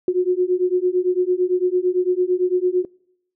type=beating tone pair; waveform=sine; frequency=358.8 / 367.7 Hz; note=F4 / F#4; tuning=+47 / -11 cents; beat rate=8.9 Hz; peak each=-19 dBFS; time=0.08-2.85 s; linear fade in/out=2 ms; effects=noise-tail reverb RT60 0.8 s tail -26 dB re dry